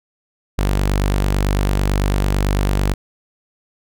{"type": "tone", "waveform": "sawtooth", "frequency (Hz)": 49, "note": "G1", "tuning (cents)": 0, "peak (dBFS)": -11, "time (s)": [0.58, 2.94], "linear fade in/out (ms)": 10, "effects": []}